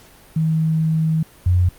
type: tone pair in turn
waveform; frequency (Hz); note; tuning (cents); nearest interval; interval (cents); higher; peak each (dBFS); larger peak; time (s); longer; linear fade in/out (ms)
sine; 159.3 / 89.6; D#3 / F2; +41 / +45; minor seventh; 996; first; -15 / -12; second; 0.36-1.23 / 1.46-1.69; first; 5
effects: pink hiss -47 dBFS RMS until 1.78 s + Opus 48 kbps